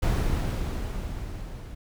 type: noise with level ramp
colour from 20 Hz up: brown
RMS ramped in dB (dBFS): -22 to -40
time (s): 0.02-1.75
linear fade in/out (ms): 10
effects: none